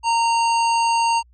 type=harmonic tone; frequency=923 Hz; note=A#5; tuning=17 cents flat; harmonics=1 / 3 / 5 / 7 / 9; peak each=-16 / -26 / -30 / -33 / -35 dBFS; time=0.03-1.23 s; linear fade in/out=50 ms; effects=added 60 Hz sine -50 dBFS peak until 1.33 s